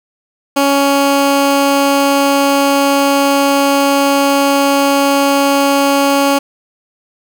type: tone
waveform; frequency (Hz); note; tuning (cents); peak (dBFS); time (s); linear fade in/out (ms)
15% pulse; 279.1; C#4; +12; -3; 0.56-6.39; 10
effects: none